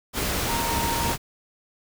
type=tone in noise; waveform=sine; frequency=929 Hz; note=A#5; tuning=6 cents flat; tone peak=-27 dBFS; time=0.47-1.15 s; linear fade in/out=50 ms; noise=pink; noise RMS=-26 dBFS; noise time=0.13-1.18 s; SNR=-4 dB; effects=none